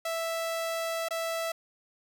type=tone with dropouts; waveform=sawtooth; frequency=659.3 Hz; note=E5; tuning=in tune; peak=-26 dBFS; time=0.05-1.52 s; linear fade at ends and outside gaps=5 ms; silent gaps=1.086-1.107 s; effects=none